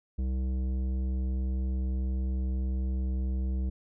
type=tone with tanh clipping; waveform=triangle; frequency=64.4 Hz; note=C2; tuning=27 cents flat; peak=-29 dBFS; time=0.18-3.7 s; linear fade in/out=10 ms; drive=16 dB; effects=none